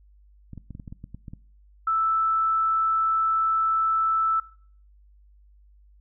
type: clicks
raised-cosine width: 5 ms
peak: -26 dBFS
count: 11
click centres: 0.533 / 0.577 / 0.707 / 0.751 / 0.798 / 0.878 / 0.925 / 1.041 / 1.146 / 1.282 / 1.335 s
type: tone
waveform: sine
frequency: 1318.5 Hz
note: E6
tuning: in tune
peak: -20 dBFS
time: 1.87-4.4 s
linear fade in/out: 5 ms
effects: noise-tail reverb RT60 0.5 s tail -21 dB re dry + added 50 Hz sine -52 dBFS peak until 6 s